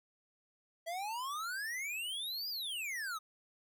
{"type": "exponential two-way sweep", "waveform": "square", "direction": "up then down", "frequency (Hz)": [649, 4988, 1228], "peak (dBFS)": -38, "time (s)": [0.86, 3.19], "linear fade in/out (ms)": 20, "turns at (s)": 2.49, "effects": ["13-bit"]}